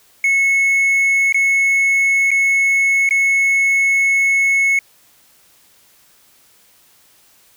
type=tone with dropouts; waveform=triangle; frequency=2194 Hz; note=C#7; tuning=18 cents flat; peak=-10 dBFS; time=0.24-4.79 s; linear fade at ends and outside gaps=2 ms; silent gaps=1.325-1.344 / 2.307-2.314 / 3.091-3.108 s; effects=white hiss -52 dBFS RMS until 7.56 s